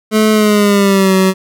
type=tone with pitch glide; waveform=25% pulse; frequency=216.1 to 189.22 Hz; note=A3 to F#3; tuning=-31 to +39 cents; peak=-4 dBFS; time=0.11-1.34 s; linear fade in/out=50 ms; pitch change=-230 cents; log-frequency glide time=0.32-1.14 s; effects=none